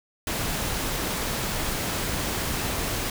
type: noise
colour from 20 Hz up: pink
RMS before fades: -28 dBFS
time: 0.27-3.1 s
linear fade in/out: 2 ms
effects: none